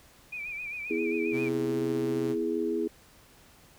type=tone with vibrato; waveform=sine; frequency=2400 Hz; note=D7; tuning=37 cents sharp; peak=-34 dBFS; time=0.32-1.49 s; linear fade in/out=10 ms; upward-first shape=sine; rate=7.5 Hz; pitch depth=72 cents each way
type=chord; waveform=sine; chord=E major; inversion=second; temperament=equal; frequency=246.9 / 329.6 / 415.3 Hz; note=B3 / E4 / G#4; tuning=0 / 0 / 0 cents; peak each=-34 / -30 / -30 dBFS; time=0.9-2.88 s; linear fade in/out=10 ms
type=tone; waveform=sawtooth; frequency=130.81 Hz; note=C3; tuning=in tune; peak=-32 dBFS; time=1.31-2.36 s; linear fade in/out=50 ms
effects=pink hiss -57 dBFS RMS until 3.78 s